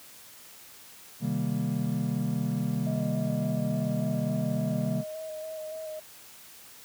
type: chord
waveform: triangle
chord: C minor seventh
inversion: none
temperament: equal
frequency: 130.81 / 155.56 / 196 / 233.1 Hz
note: C3 / Eb3 / G3 / Bb3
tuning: 0 / 0 / 0 / 0 cents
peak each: -30 dBFS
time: 1.2-5.04 s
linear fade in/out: 50 ms
type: tone with vibrato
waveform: sine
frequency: 628 Hz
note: D#5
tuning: 16 cents sharp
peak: -35 dBFS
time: 2.86-6 s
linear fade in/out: 10 ms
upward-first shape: square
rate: 3.5 Hz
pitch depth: 18 cents each way
effects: white hiss -50 dBFS RMS until 6.84 s + high-pass 60 Hz 12 dB/octave